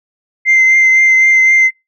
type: tone with vibrato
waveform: sine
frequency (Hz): 2080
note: C7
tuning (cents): -11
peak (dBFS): -4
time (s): 0.45-1.71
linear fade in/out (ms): 50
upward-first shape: triangle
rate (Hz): 3.9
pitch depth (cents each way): 18
effects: noise-tail reverb RT60 0.2 s tail -26 dB re dry + tanh soft clip ceiling -3 dBFS